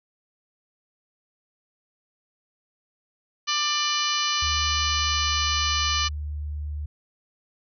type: harmonic tone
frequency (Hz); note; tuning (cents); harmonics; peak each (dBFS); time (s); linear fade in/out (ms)
593; D5; +17; 2 / 3 / 4 / 5 / 6 / 7 / 8 / 9 / 10; -28 / -34 / -32 / -28 / -36 / -30 / -32 / -36 / -31; 3.47-6.09; 20
type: tone with pitch glide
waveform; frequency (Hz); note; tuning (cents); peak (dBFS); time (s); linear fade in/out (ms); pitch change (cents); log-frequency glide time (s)
sine; 75.2 to 74.29; D2 to D2; +42 to +20; -28; 4.42-6.86; 5; -22; 4.78-5.32
effects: none